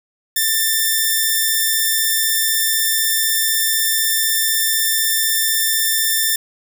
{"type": "tone", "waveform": "5% pulse", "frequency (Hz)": 1784, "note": "A6", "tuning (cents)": 23, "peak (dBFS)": -4, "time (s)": [0.36, 6.36], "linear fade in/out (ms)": 5, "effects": []}